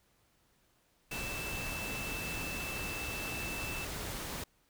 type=tone in noise; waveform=sine; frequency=2648 Hz; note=E7; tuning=7 cents sharp; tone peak=-40 dBFS; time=1.11-3.85 s; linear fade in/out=5 ms; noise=pink; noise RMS=-40 dBFS; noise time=1.11-4.44 s; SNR=-3 dB; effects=pink hiss -71 dBFS RMS until 4.69 s